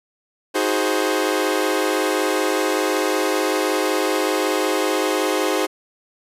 sawtooth chord, Ab dominant seventh, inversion second, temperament equal with one note detuned, 314 / 370 / 415.3 / 523.3 Hz, Eb4 / Gb4 / Ab4 / C5, +16 / 0 / 0 / 0 cents, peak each -20 dBFS, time 0.54-5.67 s, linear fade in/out 20 ms, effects resampled to 32000 Hz

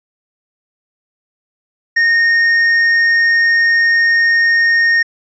sine tone with tanh clipping, 1846 Hz, A#6, 17 cents flat, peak -10 dBFS, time 1.96-5.03 s, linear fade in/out 10 ms, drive 6 dB, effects resampled to 16000 Hz

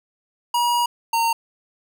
square tone pair in turn, 958 / 919 Hz, A#5 / A#5, +47 / -25 cents, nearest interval minor second, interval 72 cents, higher first, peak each -18 dBFS, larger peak neither, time 0.54-0.86 / 1.13-1.33 s, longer first, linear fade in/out 5 ms, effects none

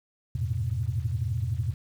sine tone cluster, 84.1 / 102.6 / 113.8 / 126.5 Hz, E2 / G#2 / A#2 / B2, +35 / -21 / -41 / +42 cents, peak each -31 dBFS, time 0.35-1.74 s, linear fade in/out 5 ms, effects tanh soft clip ceiling -16 dBFS + 9-bit

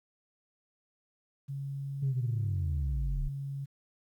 sine tone, 138.59 Hz, C#3, in tune, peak -34 dBFS, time 1.48-3.66 s, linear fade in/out 20 ms
sine linear sweep, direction down, 138.59 to 32.7 Hz, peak -28 dBFS, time 2.02-3.29 s, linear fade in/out 10 ms
effects tanh soft clip ceiling -23 dBFS + 11-bit

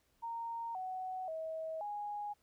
sine tone with pitch steps, 925 / 746 / 641 / 827 Hz, A#5 / F#5 / E5 / G#5, -14 / +14 / -49 / -8 cents, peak -38 dBFS, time 0.22-2.34 s, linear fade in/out 20 ms, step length 530 ms, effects pink hiss -75 dBFS RMS until 2.42 s

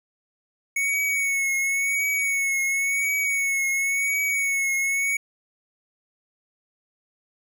square tone with vibrato, 2217 Hz, C#7, in tune, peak -22 dBFS, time 0.76-5.17 s, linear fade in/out 5 ms, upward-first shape triangle, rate 0.94 Hz, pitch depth 45 cents each way, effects none

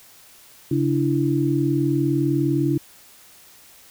sine tone cluster, 137.8 / 295.2 / 335.1 Hz, C#3 / D4 / E4, -10 / +9 / +29 cents, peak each -22 dBFS, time 0.71-2.78 s, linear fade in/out 5 ms, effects white hiss -49 dBFS RMS until 3.9 s

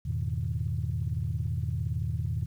sine chord, E major seventh, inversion none, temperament equal with one note detuned, 82.41 / 103.83 / 121.49 / 155.56 Hz, E2 / G#2 / B2 / D#3, 0 / 0 / -28 / 0 cents, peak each -32 / -33 / -32 / -35 dBFS, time 0.05-2.46 s, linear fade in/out 10 ms, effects tanh soft clip ceiling -19 dBFS + 10-bit

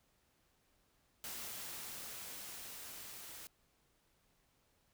white noise with level ramp, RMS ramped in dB -45 to -51 dBFS, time 1.24-3.47 s, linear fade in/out 0 ms, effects pink hiss -75 dBFS RMS until 4.93 s

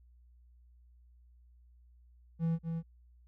triangle tone with echo, 164.81 Hz, E3, in tune, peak -26 dBFS, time 2.39-2.59 s, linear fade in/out 50 ms, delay 240 ms, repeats 1, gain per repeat -5 dB, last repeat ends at 2.83 s, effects added 60 Hz sine -58 dBFS peak until 3.27 s

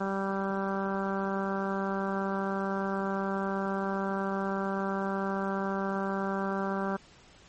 harmonic tone, 194.9 Hz, G3, 10 cents flat, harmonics 1 / 2 / 3 / 4 / 5 / 6 / 7 / 8, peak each -32 / -35 / -37 / -38 / -39 / -40 / -40 / -41 dBFS, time 0-6.97 s, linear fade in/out 10 ms, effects pink hiss -56 dBFS RMS until 7.48 s + MP3 32 kbps

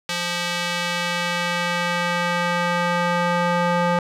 square tone with band-pass filter sweep, 174.61 Hz, F3, in tune, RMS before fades -22 dBFS, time 0.09-3.99 s, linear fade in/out 2 ms, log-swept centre 3700 to 940 Hz, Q 0.82, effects none

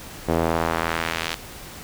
sawtooth tone with band-pass filter sweep, 82.41 Hz, E2, in tune, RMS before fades -24 dBFS, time 0.28-1.35 s, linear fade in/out 10 ms, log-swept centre 480 to 3500 Hz, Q 0.94, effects pink hiss -39 dBFS RMS until 1.83 s

